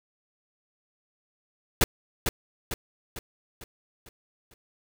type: noise with echo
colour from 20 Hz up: pink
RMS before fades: -19 dBFS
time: 1.81-1.84 s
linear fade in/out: 2 ms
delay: 450 ms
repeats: 6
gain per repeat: -6 dB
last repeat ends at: 4.54 s
effects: none